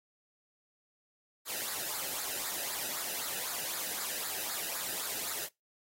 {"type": "noise with flanger", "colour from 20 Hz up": "white", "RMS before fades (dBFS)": -37, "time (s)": [1.45, 5.49], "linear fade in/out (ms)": 50, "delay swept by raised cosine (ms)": [0.33, 0.93], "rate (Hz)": 3.9, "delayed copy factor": -0.7, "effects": ["noise-tail reverb RT60 0.2 s tail -24 dB re dry", "AAC 48 kbps"]}